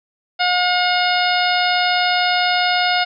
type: harmonic tone with a mistuned harmonic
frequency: 719 Hz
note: F#5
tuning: 50 cents flat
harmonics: 1 / 2 / 3 / 4 / 5 / 6 / 7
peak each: -18 / -21 / -23 / -24 / -25 / -26 / -26 dBFS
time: 0.39-3.05 s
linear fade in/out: 20 ms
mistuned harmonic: 5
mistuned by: +26 cents
effects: none